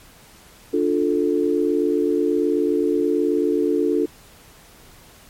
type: chord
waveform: sine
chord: D minor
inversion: none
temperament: just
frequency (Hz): 293.7 / 352.4 / 440.5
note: D4 / F4 / A4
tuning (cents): 0 / +16 / +2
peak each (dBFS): -21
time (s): 0.73-4.06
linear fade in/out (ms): 10
effects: pink hiss -48 dBFS RMS until 5.29 s + MP3 64 kbps